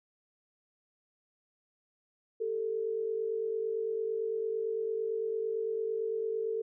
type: tone pair together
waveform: sine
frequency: 398.9 / 447.8 Hz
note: G4 / A4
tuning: +30 / +30 cents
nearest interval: major second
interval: 200 cents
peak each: -37 / -31 dBFS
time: 2.4-6.62 s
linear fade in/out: 10 ms
effects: none